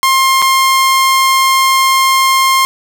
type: tone with dropouts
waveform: sawtooth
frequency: 1062 Hz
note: C6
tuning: 25 cents sharp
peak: -4 dBFS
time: 0.03-2.65 s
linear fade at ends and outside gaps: 0 ms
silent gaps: 0.419-0.424 s
effects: none